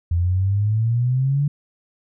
sine exponential sweep, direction up, 83.8 to 146.83 Hz, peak -16 dBFS, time 0.11-1.48 s, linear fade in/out 5 ms, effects none

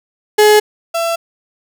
35% pulse tone pair in turn, 422.6 / 670.8 Hz, G#4 / E5, +30 / +30 cents, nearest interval minor sixth, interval 800 cents, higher second, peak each -4 / -13 dBFS, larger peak first, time 0.38-0.6 / 0.94-1.16 s, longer neither, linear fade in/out 10 ms, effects none

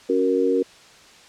sine chord, F# major, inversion second, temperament equal, 277.2 / 370 / 466.2 Hz, C#4 / F#4 / A#4, 0 / 0 / 0 cents, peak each -23 / -22 / -20 dBFS, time 0.09-0.63 s, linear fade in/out 10 ms, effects white hiss -48 dBFS RMS until 1.28 s + low-pass 6000 Hz 12 dB/octave

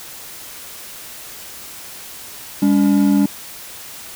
triangle tone pair together, 201.4 / 284.8 Hz, G3 / C#4, +47 / +47 cents, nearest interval tritone, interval 600 cents, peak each -12 dBFS, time 2.62-3.26 s, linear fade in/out 5 ms, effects white hiss -35 dBFS RMS until 4.15 s

